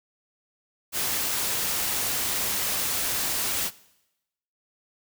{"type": "noise", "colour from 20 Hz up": "white", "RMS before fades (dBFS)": -27, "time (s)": [0.92, 3.71], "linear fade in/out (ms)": 50, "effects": ["noise-tail reverb RT60 0.9 s tail -20 dB re dry"]}